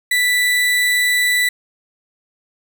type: tone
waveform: 35% pulse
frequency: 1975.5 Hz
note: B6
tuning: in tune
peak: -12 dBFS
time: 0.11-1.49 s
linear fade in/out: 5 ms
effects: none